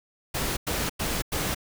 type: noise bursts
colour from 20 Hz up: pink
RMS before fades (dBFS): -28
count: 4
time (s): 0.34-1.548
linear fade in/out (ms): 10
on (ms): 230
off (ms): 96
effects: none